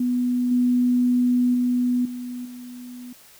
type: tone with level steps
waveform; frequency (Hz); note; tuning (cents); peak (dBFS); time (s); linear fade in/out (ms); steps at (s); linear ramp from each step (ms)
sine; 246.9; B3; 0; -19 / -16 / -18 / -29 / -35; 0-3.13; 5; 0.51 / 1.54 / 2.05 / 2.45; 5
effects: white hiss -50 dBFS RMS until 3.39 s